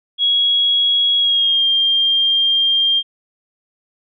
sine tone with pitch glide, 3322 to 3198 Hz, G#7 to G7, 0 to +34 cents, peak -12 dBFS, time 0.18-3.03 s, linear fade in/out 50 ms, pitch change -66 cents, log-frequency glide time 1.18-1.66 s, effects none

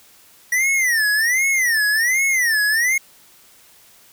square tone with vibrato, 1915 Hz, A#6, 46 cents sharp, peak -16 dBFS, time 0.52-2.98 s, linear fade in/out 5 ms, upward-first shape sine, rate 1.3 Hz, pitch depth 230 cents each way, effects white hiss -50 dBFS RMS until 4.12 s

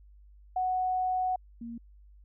sine tone pair in turn, 740 / 233.1 Hz, F#5 / A#3, 0 / 0 cents, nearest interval octave + minor sixth, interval 2000 cents, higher first, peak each -26 / -37 dBFS, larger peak first, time 0.56-1.36 / 1.61-1.78 s, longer first, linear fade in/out 5 ms, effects added 50 Hz sine -52 dBFS peak until 2.24 s

